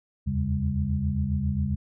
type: tone cluster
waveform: sine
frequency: 77.7 / 85.1 / 137 / 201.1 Hz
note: D#2 / F2 / C#3 / G3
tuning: -2 / -44 / -20 / +44 cents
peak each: -29 dBFS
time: 0.26-1.76 s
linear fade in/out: 20 ms
effects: none